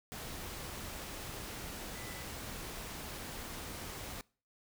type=tone in noise; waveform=sine; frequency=1994 Hz; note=B6; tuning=16 cents sharp; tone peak=-52 dBFS; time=1.95-2.23 s; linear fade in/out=0 ms; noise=pink; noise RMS=-44 dBFS; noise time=0.12-4.21 s; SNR=-11 dB; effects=noise-tail reverb RT60 0.4 s tail -24 dB re dry